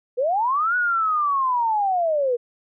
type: linear two-way sweep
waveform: sine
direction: up then down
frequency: 466.2 to 1480 to 466.2 Hz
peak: -18 dBFS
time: 0.17-2.37 s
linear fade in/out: 20 ms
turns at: 0.76 s
effects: none